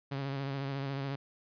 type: tone with vibrato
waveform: sawtooth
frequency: 137.6 Hz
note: C#3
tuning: 12 cents flat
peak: -30 dBFS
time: 0.11-1.16 s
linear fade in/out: 10 ms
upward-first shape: sine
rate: 14 Hz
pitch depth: 37 cents each way
effects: resampled to 11025 Hz